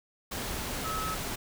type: tone in noise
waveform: sine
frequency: 1292 Hz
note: E6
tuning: 35 cents flat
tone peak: -33 dBFS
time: 0.84-1.15 s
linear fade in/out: 10 ms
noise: pink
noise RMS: -35 dBFS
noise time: 0.31-1.36 s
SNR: -1 dB
effects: none